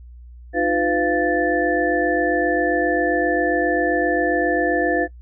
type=tone cluster; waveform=sine; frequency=308.4 / 355.9 / 502 / 691 / 1755 Hz; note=D#4 / F4 / B4 / F5 / A6; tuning=-15 / +33 / +28 / -19 / -5 cents; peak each=-23 dBFS; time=0.53-5.08 s; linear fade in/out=50 ms; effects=noise-tail reverb RT60 0.1 s tail -20 dB re dry + added 60 Hz sine -38 dBFS peak until 5.21 s